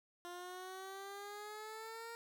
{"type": "exponential sweep", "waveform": "15% pulse", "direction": "up", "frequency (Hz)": [349.2, 466.2], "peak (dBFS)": -40, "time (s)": [0.25, 2.15], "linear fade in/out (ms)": 0, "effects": []}